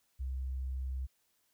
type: tone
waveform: sine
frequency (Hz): 65.2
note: C2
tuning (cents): -5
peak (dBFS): -34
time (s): 0.19-1.07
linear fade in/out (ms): 20
effects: white hiss -75 dBFS RMS until 1.53 s